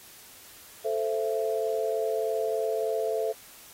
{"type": "chord", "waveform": "sine", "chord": "A minor", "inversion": "none", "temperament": "equal with one note detuned", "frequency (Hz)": [440, 523.3, 668.5], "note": ["A4", "C5", "E5"], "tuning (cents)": [0, 0, 24], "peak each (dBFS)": [-28, -32, -30], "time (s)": [0.84, 3.33], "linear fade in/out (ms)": 20, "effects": ["white hiss -50 dBFS RMS until 3.73 s", "AAC 48 kbps"]}